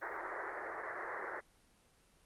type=band-pass noise; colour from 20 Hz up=white; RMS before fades=-42 dBFS; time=0.01-1.41 s; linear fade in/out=20 ms; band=330 to 2000 Hz; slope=96 dB/octave; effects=pink hiss -68 dBFS RMS until 2.25 s + Opus 24 kbps